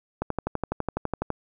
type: click train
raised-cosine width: 1 ms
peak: -12 dBFS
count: 14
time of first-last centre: 0.22-1.303 s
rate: 12 Hz
effects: none